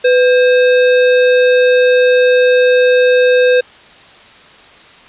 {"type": "tone with sample-and-hold", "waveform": "sine", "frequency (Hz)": 500, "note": "B4", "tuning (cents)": 21, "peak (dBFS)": -6, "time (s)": [0.04, 3.61], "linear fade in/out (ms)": 10, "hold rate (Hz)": 2100, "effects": ["white hiss -40 dBFS RMS until 5.08 s", "resampled to 8000 Hz"]}